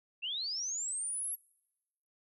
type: linear sweep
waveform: sine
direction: up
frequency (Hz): 2626 to 11470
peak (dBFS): -34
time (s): 0.22-1.36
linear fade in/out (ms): 20
effects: noise-tail reverb RT60 1.0 s tail -26 dB re dry